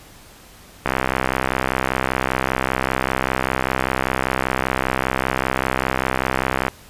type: click train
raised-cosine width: 0.5 ms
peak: -3 dBFS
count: 380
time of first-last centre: 0.86-6.682 s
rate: 65.1 Hz
effects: pink hiss -45 dBFS RMS until 6.89 s + resampled to 32000 Hz